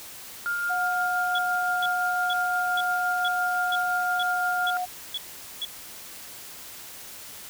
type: tone with tremolo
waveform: sine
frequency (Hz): 1407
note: F6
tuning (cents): +12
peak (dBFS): -24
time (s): 0.46-4.77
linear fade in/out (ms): 0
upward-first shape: sine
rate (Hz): 5.8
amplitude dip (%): 25
type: tone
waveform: sine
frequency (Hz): 726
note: F#5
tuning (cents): -33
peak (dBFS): -26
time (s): 0.69-4.86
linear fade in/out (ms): 20
type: tone bursts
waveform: sine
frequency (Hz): 3378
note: G#7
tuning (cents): +29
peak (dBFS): -27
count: 10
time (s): 1.35-5.65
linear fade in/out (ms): 2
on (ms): 34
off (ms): 440
effects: white hiss -42 dBFS RMS until 7.49 s